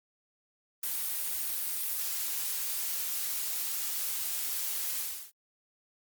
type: noise with ADSR envelope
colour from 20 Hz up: blue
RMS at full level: -31 dBFS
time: 0.83-5.32 s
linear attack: 6 ms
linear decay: 6 ms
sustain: -2 dB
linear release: 340 ms
effects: Opus 32 kbps